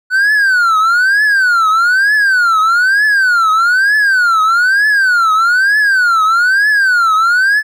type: tone with vibrato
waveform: triangle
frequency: 1481 Hz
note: F#6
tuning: 1 cent sharp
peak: -6 dBFS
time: 0.1-7.63 s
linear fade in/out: 50 ms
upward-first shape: triangle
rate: 1.1 Hz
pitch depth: 280 cents each way
effects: none